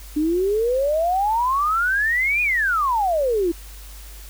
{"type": "exponential two-way sweep", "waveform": "sine", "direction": "up then down", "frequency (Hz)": [293.7, 2489, 323.5], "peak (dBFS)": -17, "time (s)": [0.16, 3.52], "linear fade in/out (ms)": 10, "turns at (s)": 2.42, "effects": ["added 50 Hz sine -37 dBFS peak until 4.29 s", "white hiss -44 dBFS RMS until 4.29 s"]}